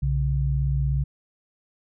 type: tone pair together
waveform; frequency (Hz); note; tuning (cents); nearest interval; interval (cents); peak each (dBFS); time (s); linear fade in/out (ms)
sine; 61.74 / 138.6; B1 / C#3; 0 / 0; octave + major second; 1400; -23; 0.02-1.04; 10
effects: none